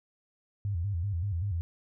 sine tone with vibrato, 92.5 Hz, F#2, in tune, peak -28 dBFS, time 0.65-1.61 s, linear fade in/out 0 ms, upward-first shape square, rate 5.2 Hz, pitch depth 160 cents each way, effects none

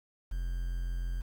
triangle tone with quantisation, 43.29 Hz, F1, 14 cents flat, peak -29 dBFS, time 0.31-1.22 s, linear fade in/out 10 ms, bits 9, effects none

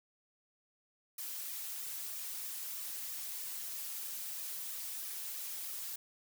blue noise with flanger, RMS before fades -42 dBFS, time 1.18-5.96 s, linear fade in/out 5 ms, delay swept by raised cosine 1.6 to 5.4 ms, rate 3.1 Hz, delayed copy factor +1, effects none

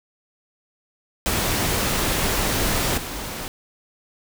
pink noise with level steps, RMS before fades -22 / -31 dBFS, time 1.26-3.48 s, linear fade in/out 0 ms, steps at 2.97 s, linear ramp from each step 10 ms, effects none

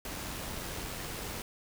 pink noise with amplitude modulation, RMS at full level -38 dBFS, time 0.05-1.42 s, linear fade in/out 2 ms, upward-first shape sine, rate 91.5 Hz, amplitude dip 30%, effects none

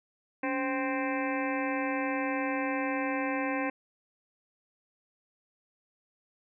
harmonic tone with a mistuned harmonic, 261.6 Hz, C4, in tune, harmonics 1 / 2 / 3 / 4 / 6 / 7 / 8 / 9 / 10, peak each -32 / -35 / -37 / -38 / -40 / -40 / -41 / -42 / -42 dBFS, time 0.43-3.7 s, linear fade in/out 5 ms, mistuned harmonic 1, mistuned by +120 cents, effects none

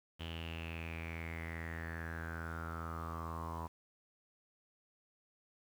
sawtooth tone with low-pass filter sweep, 82.41 Hz, E2, in tune, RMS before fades -43 dBFS, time 0.19-3.68 s, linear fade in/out 20 ms, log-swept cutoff 3100 to 980 Hz, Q 8.9, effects 10-bit

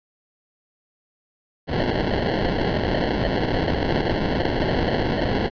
blue noise with sample-and-hold, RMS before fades -22 dBFS, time 1.67-5.5 s, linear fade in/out 50 ms, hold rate 1225 Hz, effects resampled to 11025 Hz

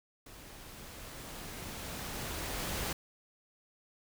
pink noise with level ramp, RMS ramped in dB -52 to -35 dBFS, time 0.26-2.93 s, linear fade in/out 5 ms, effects none

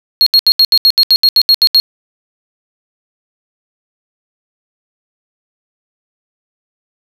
triangle tone bursts, 4281 Hz, C8, 39 cents sharp, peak -3 dBFS, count 13, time 0.21-1.8 s, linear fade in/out 0 ms, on 54 ms, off 74 ms, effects none

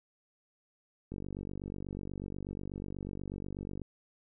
click train, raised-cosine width 3 ms, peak -27 dBFS, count 131, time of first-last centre 1.12-3.817 s, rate 48.2 Hz, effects none

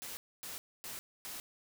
white noise bursts, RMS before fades -44 dBFS, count 4, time 0.02-1.4 s, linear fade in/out 0 ms, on 150 ms, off 260 ms, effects none

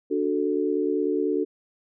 sine chord, D major, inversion none, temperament equal, 293.7 / 370 / 440 Hz, D4 / F#4 / A4, 0 / 0 / 0 cents, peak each -26 dBFS, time 0.1-1.45 s, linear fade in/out 20 ms, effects none

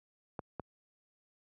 clicks, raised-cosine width 1 ms, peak -24 dBFS, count 2, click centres 0.392 / 0.597 s, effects high-pass 80 Hz 12 dB/octave

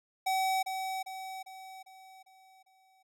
square tone with echo, 760 Hz, F#5, 46 cents sharp, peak -28 dBFS, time 0.26-0.63 s, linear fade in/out 10 ms, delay 400 ms, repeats 6, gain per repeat -6 dB, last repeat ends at 3.03 s, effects none

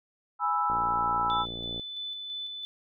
sine chord, E major, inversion first, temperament equal, 830.6 / 987.8 / 1318.5 Hz, G#5 / B5 / E6, 0 / 0 / 0 cents, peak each -30 / -30 / -27 dBFS, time 0.39-1.46 s, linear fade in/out 50 ms
click train, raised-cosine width 2 ms, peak -27 dBFS, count 65, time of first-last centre 0.7-1.796 s, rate 58.4 Hz
sine tone with tremolo, 3502 Hz, A7, 9 cents flat, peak -33 dBFS, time 1.3-2.65 s, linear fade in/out 0 ms, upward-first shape square, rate 3 Hz, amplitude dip 30%
effects none

